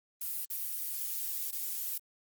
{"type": "noise with dropouts", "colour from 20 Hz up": "violet", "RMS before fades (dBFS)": -36, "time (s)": [0.21, 1.98], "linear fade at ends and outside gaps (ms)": 5, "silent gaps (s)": [[0.454, 0.5], [1.511, 1.525]], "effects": ["Opus 24 kbps"]}